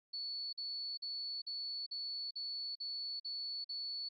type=tone bursts; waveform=sine; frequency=4435 Hz; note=C#8; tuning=in tune; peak=-39 dBFS; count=9; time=0.13-4.09 s; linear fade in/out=10 ms; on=400 ms; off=45 ms; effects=AAC 64 kbps